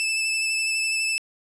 sawtooth tone with vibrato, 2632 Hz, E7, 3 cents flat, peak -19 dBFS, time 0-1.18 s, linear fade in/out 0 ms, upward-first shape sine, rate 12 Hz, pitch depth 14 cents each way, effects resampled to 24000 Hz + 10-bit

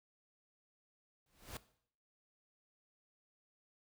pink noise with exponential growth, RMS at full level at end -43 dBFS, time 1.26-1.57 s, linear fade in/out 2 ms, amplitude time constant 67 ms, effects noise-tail reverb RT60 0.6 s tail -17 dB re dry

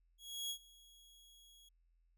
sawtooth tone with ADSR envelope, 3322 Hz, G#7, in tune, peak -35 dBFS, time 0.18-1.69 s, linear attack 320 ms, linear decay 80 ms, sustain -23 dB, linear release 6 ms, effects added 42 Hz sine -70 dBFS peak until 2.17 s

